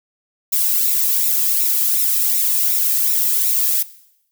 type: noise with flanger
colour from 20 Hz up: violet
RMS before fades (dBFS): -17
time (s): 0.52-3.83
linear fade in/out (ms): 10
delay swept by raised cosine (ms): 0.63 to 1.42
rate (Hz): 2.7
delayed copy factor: -0.65
effects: noise-tail reverb RT60 0.8 s tail -18 dB re dry